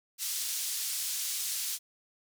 pink band-pass noise, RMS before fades -34 dBFS, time 0.18-1.79 s, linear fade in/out 50 ms, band 5000 to 16000 Hz, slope 12 dB/octave, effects none

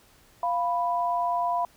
sine tone pair together, 697.1 / 987.8 Hz, F5 / B5, -3 / 0 cents, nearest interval tritone, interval 603 cents, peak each -26 dBFS, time 0.43-1.65 s, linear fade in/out 2 ms, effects pink hiss -58 dBFS RMS until 1.76 s

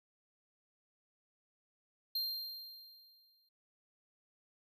square tone with exponential decay, 4186 Hz, C8, in tune, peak -33 dBFS, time 2.15-3.49 s, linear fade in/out 5 ms, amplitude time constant 290 ms, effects none

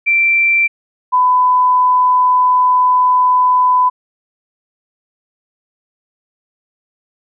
sine tone pair in turn, 2349 / 1002 Hz, D7 / B5, 0 / +25 cents, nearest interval octave + minor third, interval 1475 cents, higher first, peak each -9 / -8 dBFS, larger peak second, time 0.06-0.68 / 1.12-3.9 s, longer second, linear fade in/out 20 ms, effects none

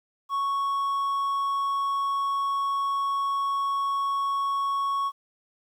triangle tone, 1108.7 Hz, C#6, in tune, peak -22 dBFS, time 0.29-5.12 s, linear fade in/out 50 ms, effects 10-bit

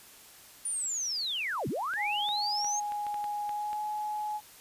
sine linear two-way sweep, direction down then up, 9620 to 99.3 to 6570 Hz, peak -30 dBFS, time 0.65-2.8 s, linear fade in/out 5 ms, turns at 1.68 s
clicks, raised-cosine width 0.3 ms, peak -29 dBFS, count 9, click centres 1.937 / 2.289 / 2.646 / 2.921 / 3.067 / 3.143 / 3.242 / 3.493 / 3.731 s
sine tone with pitch glide, 830 to 844.5 Hz, G#5 to G#5, -1 to +29 cents, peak -31 dBFS, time 1.96-4.41 s, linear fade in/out 50 ms, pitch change +30 cents, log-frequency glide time 3.48-3.81 s
effects white hiss -53 dBFS RMS until 4.6 s + resampled to 32000 Hz

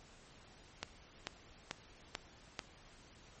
click train, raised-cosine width 0.2 ms, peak -20 dBFS, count 5, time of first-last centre 0.83-2.592 s, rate 2.27 Hz, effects pink hiss -60 dBFS RMS until 3.4 s + MP3 32 kbps

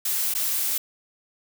blue noise with dropouts, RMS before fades -25 dBFS, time 0.05-0.78 s, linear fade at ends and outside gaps 5 ms, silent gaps 0.339-0.349 s, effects none

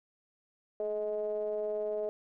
triangle ring-modulated tone, 103.83 Hz, G#2, in tune, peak -26 dBFS, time 0.8-2.09 s, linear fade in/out 0 ms, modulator 528 Hz, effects none

